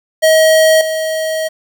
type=tone with level steps; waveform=square; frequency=635 Hz; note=D#5; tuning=35 cents sharp; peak=-7 / -16 dBFS; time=0.22-1.49 s; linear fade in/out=20 ms; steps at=0.81 s; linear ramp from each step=2 ms; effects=7-bit